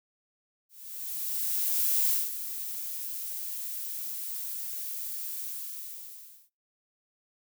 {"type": "noise with ADSR envelope", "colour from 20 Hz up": "violet", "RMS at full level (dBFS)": -25, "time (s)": [0.69, 6.5], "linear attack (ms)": 1400, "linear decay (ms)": 210, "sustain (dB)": -11, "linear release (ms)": 1100, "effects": ["noise-tail reverb RT60 0.3 s tail -25 dB re dry"]}